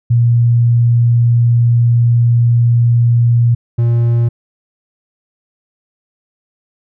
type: tone pair in turn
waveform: sine / triangle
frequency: 118.6 / 117.95 Hz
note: A#2 / A#2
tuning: +30 / +21 cents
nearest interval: unison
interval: 9 cents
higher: first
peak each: -7 dBFS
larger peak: neither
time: 0.1-3.55 / 3.78-4.29 s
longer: first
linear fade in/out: 10 ms
effects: none